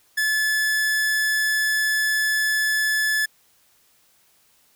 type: tone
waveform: 45% pulse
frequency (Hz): 1727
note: A6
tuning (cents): -33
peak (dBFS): -19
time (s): 0.17-3.26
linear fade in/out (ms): 10
effects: white hiss -60 dBFS RMS until 4.75 s